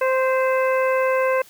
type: harmonic tone with a mistuned harmonic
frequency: 522 Hz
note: C5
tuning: 4 cents flat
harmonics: 1 / 2 / 3 / 4 / 5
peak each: -18 / -24 / -28 / -30 / -32 dBFS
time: 0.01-1.42 s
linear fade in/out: 5 ms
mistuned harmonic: 4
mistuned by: -21 cents
effects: white hiss -49 dBFS RMS until 1.49 s